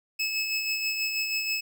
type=tone with tremolo; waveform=25% pulse; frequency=2594 Hz; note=E7; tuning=28 cents flat; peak=-21 dBFS; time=0.19-1.61 s; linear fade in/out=10 ms; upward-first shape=sine; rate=6.2 Hz; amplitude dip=40%; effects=none